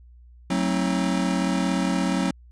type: chord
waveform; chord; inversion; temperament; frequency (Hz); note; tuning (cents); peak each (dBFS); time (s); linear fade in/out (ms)
square; F# diminished seventh; none; just; 185 / 222 / 266.4 / 319.7; F#3 / A3 / C4 / Eb4; 0 / +16 / +31 / +47; -25 / -31 / -27 / -31; 0.5-2.31; 5
effects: added 60 Hz sine -46 dBFS peak until 2.51 s + resampled to 22050 Hz